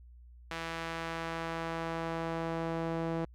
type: tone with band-pass filter sweep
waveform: sawtooth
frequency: 164.81 Hz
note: E3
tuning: in tune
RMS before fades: -36 dBFS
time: 0.51-3.25 s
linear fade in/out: 2 ms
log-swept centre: 2000 to 480 Hz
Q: 0.72
effects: added 60 Hz sine -51 dBFS peak until 3.34 s